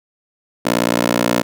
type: tone with high-pass filter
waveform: 15% pulse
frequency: 59 Hz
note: A#1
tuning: 22 cents sharp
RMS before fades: -17 dBFS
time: 0.65-1.43 s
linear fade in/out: 10 ms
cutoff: 320 Hz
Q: 1.3
effects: none